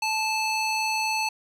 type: tone with band-pass filter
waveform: square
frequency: 874 Hz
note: A5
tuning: 12 cents flat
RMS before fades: -26 dBFS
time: 0.02-1.29 s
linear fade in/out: 5 ms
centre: 3500 Hz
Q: 0.78
effects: none